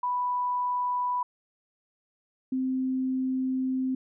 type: tone pair in turn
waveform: sine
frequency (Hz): 987.8 / 260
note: B5 / C4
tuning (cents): 0 / -11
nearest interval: octave + major seventh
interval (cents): 2311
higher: first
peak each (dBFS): -25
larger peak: neither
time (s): 0.03-1.23 / 2.52-3.95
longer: second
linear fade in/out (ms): 5
effects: none